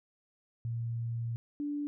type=tone pair in turn; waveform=sine; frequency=116.4 / 291.4 Hz; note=A#2 / D4; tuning=-2 / -13 cents; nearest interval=octave + major third; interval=1589 cents; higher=second; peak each=-32 / -32 dBFS; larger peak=neither; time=0.65-1.36 / 1.6-1.87 s; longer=first; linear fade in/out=0 ms; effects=none